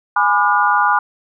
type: chord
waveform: sine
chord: G# diminished seventh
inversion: none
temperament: just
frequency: 830.6 / 996.7 / 1196.1 / 1435.3 Hz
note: G#5 / B5 / D6 / F6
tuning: 0 / +16 / +31 / +47 cents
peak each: -17 dBFS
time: 0.16-0.99 s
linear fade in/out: 5 ms
effects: none